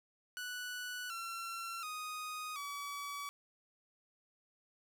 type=tone with pitch steps; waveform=sawtooth; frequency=1480 / 1357.2 / 1244.5 / 1141.2 Hz; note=F#6 / F6 / D#6 / C#6; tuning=0 / -50 / 0 / +50 cents; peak=-37 dBFS; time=0.37-3.29 s; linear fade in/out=0 ms; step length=730 ms; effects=none